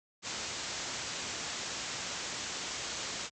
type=low-pass noise; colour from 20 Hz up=white; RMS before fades=-39 dBFS; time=0.22-3.3 s; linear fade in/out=50 ms; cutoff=7600 Hz; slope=96 dB/octave; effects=high-pass 60 Hz 12 dB/octave